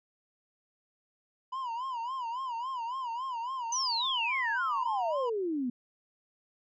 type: tone with vibrato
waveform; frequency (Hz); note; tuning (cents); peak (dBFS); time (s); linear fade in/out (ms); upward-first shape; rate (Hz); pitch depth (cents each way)
triangle; 987.8; B5; 0; -31; 1.52-5.3; 10; sine; 3.6; 140
type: exponential sweep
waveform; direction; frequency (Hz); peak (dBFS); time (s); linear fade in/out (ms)
sine; down; 6272 to 236.2; -29; 3.72-5.7; 5
effects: resampled to 16000 Hz